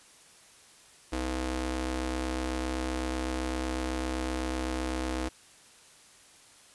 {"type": "ring-modulated tone", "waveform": "sawtooth", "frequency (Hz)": 190.1, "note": "F#3", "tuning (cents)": 47, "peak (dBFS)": -23, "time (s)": [1.12, 5.29], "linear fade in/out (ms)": 10, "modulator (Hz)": 129, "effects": ["white hiss -56 dBFS RMS until 6.74 s", "resampled to 24000 Hz"]}